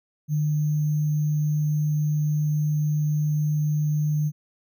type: tone with sample-and-hold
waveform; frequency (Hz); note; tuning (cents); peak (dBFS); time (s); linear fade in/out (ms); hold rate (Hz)
sine; 150.6; D3; +44; -20; 0.28-4.32; 50; 6300
effects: none